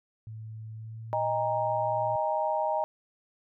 sine tone with pitch glide, 110 to 115.2 Hz, A2 to A#2, 0 to -20 cents, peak -38 dBFS, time 0.27-2.16 s, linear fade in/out 0 ms, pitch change +80 cents, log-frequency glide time 0.74-1.42 s
sine chord, D# suspended fourth, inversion none, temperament equal with one note detuned, 622.3 / 809.8 / 932.3 Hz, D#5 / G#5 / A#5, 0 / -44 / 0 cents, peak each -29 / -31 / -30 dBFS, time 1.13-2.84 s, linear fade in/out 0 ms
effects none

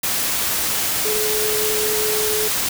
sine tone in noise, 427.9 Hz, A4, 48 cents flat, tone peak -22 dBFS, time 1.05-2.48 s, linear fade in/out 5 ms, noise white, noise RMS -21 dBFS, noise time 0.03-2.69 s, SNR -4 dB, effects none

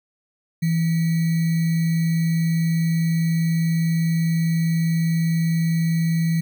sine tone with sample-and-hold, 164.81 Hz, E3, in tune, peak -17 dBFS, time 0.62-6.41 s, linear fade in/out 10 ms, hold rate 2100 Hz, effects none

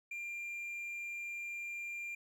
triangle tone, 2388 Hz, D7, 28 cents sharp, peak -38 dBFS, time 0.11-2.15 s, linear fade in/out 5 ms, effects 13-bit

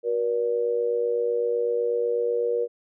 sine tone with amplitude modulation, 475.6 Hz, A#4, 35 cents sharp, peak -18 dBFS, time 0.03-2.68 s, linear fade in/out 50 ms, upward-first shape sine, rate 108 Hz, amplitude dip 75%, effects none

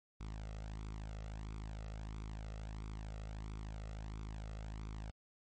sawtooth tone with flanger, 53.2 Hz, G#1, 42 cents sharp, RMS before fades -45 dBFS, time 0.2-5.11 s, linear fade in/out 10 ms, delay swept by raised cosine 0.84 to 1.54 ms, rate 1.5 Hz, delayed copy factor +0.65, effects MP3 32 kbps

